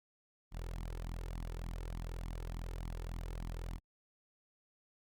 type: tone with flanger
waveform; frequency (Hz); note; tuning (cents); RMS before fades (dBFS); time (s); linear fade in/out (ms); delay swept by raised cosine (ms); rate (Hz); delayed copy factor
sawtooth; 42.02; E1; +34; -42; 0.51-3.8; 50; 0.91 to 2.31; 3.4; +0.7
effects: Opus 48 kbps